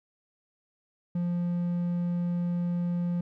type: tone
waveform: triangle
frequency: 174.61 Hz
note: F3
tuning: in tune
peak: -24 dBFS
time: 1.15-3.21 s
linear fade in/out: 5 ms
effects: none